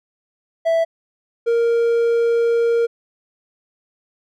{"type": "tone pair in turn", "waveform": "triangle", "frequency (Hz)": [659.3, 466.2], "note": ["E5", "A#4"], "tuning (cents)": [0, 0], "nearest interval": "tritone", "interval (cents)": 600, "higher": "first", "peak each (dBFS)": [-12, -12], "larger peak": "neither", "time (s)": [[0.65, 0.85], [1.46, 2.87]], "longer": "second", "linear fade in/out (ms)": 20, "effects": []}